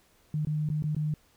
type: tone with dropouts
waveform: sine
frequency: 152.1 Hz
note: D#3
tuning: 39 cents flat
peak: -26 dBFS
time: 0.34-1.14 s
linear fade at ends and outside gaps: 2 ms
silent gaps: 0.45-0.47 / 0.69-0.7 / 0.824-0.839 / 0.949-0.965 s
effects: pink hiss -64 dBFS RMS until 1.36 s